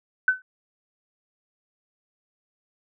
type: tone with exponential decay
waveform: sine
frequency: 1513 Hz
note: F#6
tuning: 38 cents sharp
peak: -12 dBFS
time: 0.28-0.42 s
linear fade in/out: 2 ms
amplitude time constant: 29 ms
effects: none